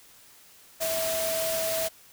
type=tone in noise; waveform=sine; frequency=650 Hz; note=E5; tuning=24 cents flat; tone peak=-28 dBFS; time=0.8-1.89 s; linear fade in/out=20 ms; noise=white; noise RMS=-31 dBFS; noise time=0.8-1.89 s; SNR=0 dB; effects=white hiss -54 dBFS RMS until 2.12 s